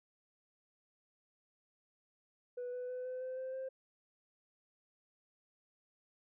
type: tone with pitch steps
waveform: sine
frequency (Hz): 492.2 / 497.6 / 503.1 / 508.7 / 514.3 / 520 / 525.7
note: B4 / B4 / B4 / C5 / C5 / C5 / C5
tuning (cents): -6 / +13 / +32 / -49 / -30 / -11 / +8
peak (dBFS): -37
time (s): 2.57-3.69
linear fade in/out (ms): 10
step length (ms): 160
effects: tanh soft clip ceiling -37 dBFS